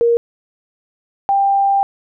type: tone pair in turn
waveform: sine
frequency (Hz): 469.1 / 791.7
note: A#4 / G5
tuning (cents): +11 / +17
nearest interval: major sixth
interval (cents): 906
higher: second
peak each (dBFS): -10 / -11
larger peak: first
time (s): 0.01-0.17 / 1.29-1.83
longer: second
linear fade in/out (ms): 0
effects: none